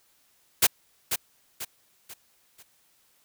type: noise with echo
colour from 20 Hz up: white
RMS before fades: -18 dBFS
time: 0.62-0.67 s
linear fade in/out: 10 ms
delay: 490 ms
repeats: 4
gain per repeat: -8 dB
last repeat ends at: 2.63 s
effects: white hiss -65 dBFS RMS until 3.24 s